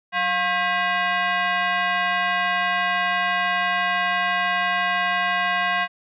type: tone with frequency modulation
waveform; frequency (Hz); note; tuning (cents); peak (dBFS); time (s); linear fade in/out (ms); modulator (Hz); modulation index
sine; 185; F#3; 0; -19; 0.12-5.88; 50; 894; 2.6
effects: none